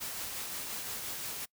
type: noise with tremolo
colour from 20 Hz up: white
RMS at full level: -38 dBFS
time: 0-1.46 s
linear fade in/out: 20 ms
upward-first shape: sine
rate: 5.7 Hz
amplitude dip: 25%
effects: noise-tail reverb RT60 0.1 s tail -25 dB re dry